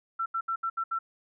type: tone bursts at uneven times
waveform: sine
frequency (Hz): 1344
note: E6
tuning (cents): +33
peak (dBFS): -27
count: 6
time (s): 0.19-0.26 / 0.34-0.41 / 0.48-0.56 / 0.63-0.7 / 0.77-0.84 / 0.91-0.99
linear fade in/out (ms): 10
effects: none